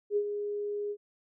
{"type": "tone with ADSR envelope", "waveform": "sine", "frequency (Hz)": 412.3, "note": "G#4", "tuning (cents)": -13, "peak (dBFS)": -23, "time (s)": [0.1, 0.97], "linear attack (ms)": 64, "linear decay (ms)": 69, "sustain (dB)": -8, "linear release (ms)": 61, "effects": []}